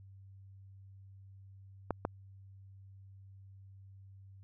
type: clicks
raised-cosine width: 1 ms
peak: -18 dBFS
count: 2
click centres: 1.907 / 2.051 s
effects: added 97 Hz sine -52 dBFS peak until 4.43 s